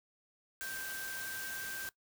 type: tone in noise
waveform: sine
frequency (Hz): 1568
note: G6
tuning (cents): 0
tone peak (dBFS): -41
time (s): 0.61-1.89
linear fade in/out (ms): 0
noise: white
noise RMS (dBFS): -44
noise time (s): 0.61-1.89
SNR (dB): 0
effects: noise-tail reverb RT60 0.1 s tail -19 dB re dry